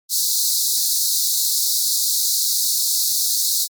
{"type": "high-pass noise", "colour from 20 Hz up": "pink", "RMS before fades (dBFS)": -19, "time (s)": [0.09, 3.68], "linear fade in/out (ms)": 50, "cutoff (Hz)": 3900, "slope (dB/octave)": 96, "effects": ["MP3 96 kbps"]}